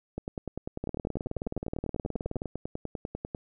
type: two click trains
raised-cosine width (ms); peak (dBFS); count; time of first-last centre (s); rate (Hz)
2; -20 / -19; 33 / 31; 0.18-3.348 / 0.84-2.419; 10.1 / 19
effects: none